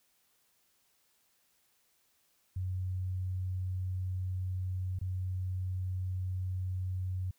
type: tone with dropouts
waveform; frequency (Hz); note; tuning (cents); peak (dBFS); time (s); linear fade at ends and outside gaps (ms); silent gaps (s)
sine; 92.5; F#2; 0; -32; 2.56-7.31; 5; 4.989-5.012
effects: white hiss -72 dBFS RMS until 7.38 s